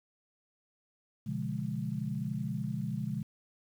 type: chord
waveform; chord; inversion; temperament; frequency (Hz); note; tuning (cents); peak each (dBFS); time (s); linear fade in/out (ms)
sine; B diminished seventh; none; equal with one note detuned; 123.47 / 144.31 / 174.61 / 207.7; B2 / D3 / F3 / Ab3; 0 / -30 / 0 / 0; -38 / -37 / -39 / -37; 1.26-3.23; 10
effects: 10-bit